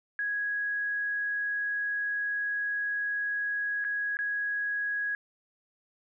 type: tone with dropouts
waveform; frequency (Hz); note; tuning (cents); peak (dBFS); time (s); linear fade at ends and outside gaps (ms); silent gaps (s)
sine; 1661.2; G#6; 0; -28; 0.19-5.15; 1; 3.842-3.848 / 4.17-4.189
effects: none